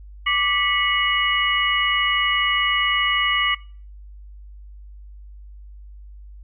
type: tone cluster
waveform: sine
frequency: 1170 / 1969 / 2201 / 2914 Hz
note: D6 / B6 / C#7 / F#7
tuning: -7 / -6 / -13 / -27 cents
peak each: -23 dBFS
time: 0.26-3.55 s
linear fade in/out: 10 ms
effects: noise-tail reverb RT60 0.4 s tail -21 dB re dry + added 50 Hz sine -38 dBFS peak until 6.43 s